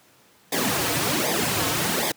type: noise with flanger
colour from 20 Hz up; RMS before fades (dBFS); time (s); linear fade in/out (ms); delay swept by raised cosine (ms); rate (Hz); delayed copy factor
pink; -23; 0.52-2.12; 5; 0.69 to 5.09; 1.3; -0.8
effects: pink hiss -56 dBFS RMS until 2.16 s + high-pass 150 Hz 12 dB/octave